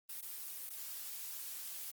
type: noise with dropouts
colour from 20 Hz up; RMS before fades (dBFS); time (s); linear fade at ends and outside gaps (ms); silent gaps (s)
blue; -45; 0.09-1.91; 5; 0.212-0.224 / 0.694-0.702
effects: Opus 24 kbps